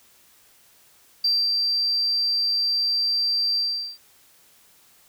sine tone with ADSR envelope, 4699 Hz, D8, in tune, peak -16 dBFS, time 1.24-3.98 s, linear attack 7 ms, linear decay 230 ms, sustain -3 dB, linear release 410 ms, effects tanh soft clip ceiling -14 dBFS + white hiss -56 dBFS RMS until 5.08 s

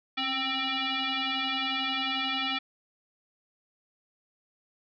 sine tone with frequency modulation, 269.1 Hz, C4, 49 cents sharp, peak -27 dBFS, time 0.17-2.59 s, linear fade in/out 10 ms, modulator 527 Hz, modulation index 6.7, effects none

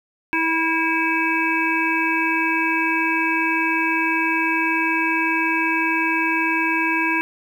harmonic tone, 325.3 Hz, E4, 23 cents flat, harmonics 1 / 3 / 5 / 7 / 8, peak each -24 / -24 / -24 / -24 / -24 dBFS, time 0.33-7.21 s, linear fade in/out 0 ms, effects 8-bit

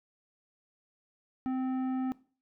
sine tone with tanh clipping, 259.3 Hz, C4, 15 cents flat, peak -31 dBFS, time 1.46-2.12 s, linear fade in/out 0 ms, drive 11 dB, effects noise-tail reverb RT60 0.4 s tail -19 dB re dry

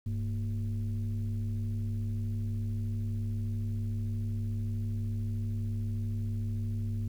sine tone with frequency modulation, 100.8 Hz, G2, 49 cents sharp, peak -29 dBFS, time 0.06-7.08 s, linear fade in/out 5 ms, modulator 130 Hz, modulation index 0.62, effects tanh soft clip ceiling -25 dBFS + 10-bit

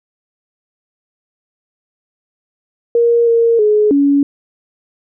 sine tone with pitch steps, 469.7 / 462.9 / 422.4 / 282.5 Hz, A#4 / A#4 / G#4 / C#4, +13 / -12 / +29 / +33 cents, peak -8 dBFS, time 2.95-4.23 s, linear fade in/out 2 ms, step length 320 ms, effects none

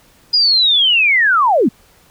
sine linear sweep, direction down, 4978 to 180.1 Hz, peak -9 dBFS, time 0.33-1.69 s, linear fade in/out 10 ms, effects pink hiss -50 dBFS RMS until 2.1 s

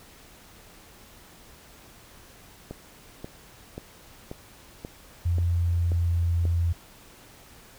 click train, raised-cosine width 2 ms, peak -22 dBFS, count 8, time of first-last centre 2.71-6.453 s, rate 1.87 Hz
sine tone with pitch glide, 86.3 to 85.06 Hz, F2 to F2, -20 to -45 cents, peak -21 dBFS, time 5.25-6.73 s, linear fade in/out 10 ms, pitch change -25 cents, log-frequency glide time 5.5-6.47 s
effects pink hiss -51 dBFS RMS until 7.78 s

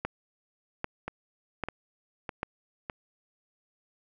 two click trains, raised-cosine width 0.5 ms, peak -19 / -15 dBFS, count 4 / 4, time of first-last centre 1.08-2.898 / 0.05-2.431 s, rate 1.65 / 1.26 Hz, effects none

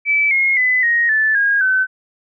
sine tone with pitch steps, 2308 / 2153 / 2009 / 1874.7 / 1749.1 / 1632 / 1522.7 Hz, D7 / C7 / B6 / A#6 / A6 / G#6 / F#6, -31 / +49 / +29 / +9 / -11 / -31 / +49 cents, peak -12 dBFS, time 0.05-1.87 s, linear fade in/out 50 ms, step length 260 ms, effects none

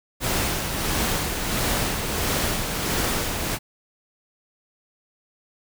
pink noise with tremolo, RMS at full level -23 dBFS, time 0.2-3.59 s, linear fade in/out 50 ms, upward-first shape sine, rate 1.5 Hz, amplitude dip 40%, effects none

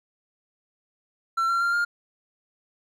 triangle tone with pitch steps, 1351 / 1369.9 / 1389 / 1408.4 Hz, E6 / F6 / F6 / F6, +42 / -34 / -10 / +14 cents, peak -19 dBFS, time 1.37-1.85 s, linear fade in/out 10 ms, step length 120 ms, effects none

